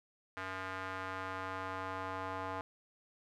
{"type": "tone with band-pass filter sweep", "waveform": "square", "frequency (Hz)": 94.3, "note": "F#2", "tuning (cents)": 33, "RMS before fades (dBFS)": -41, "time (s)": [0.37, 2.61], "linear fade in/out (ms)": 0, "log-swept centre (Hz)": [1500, 990], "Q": 1.8, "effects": []}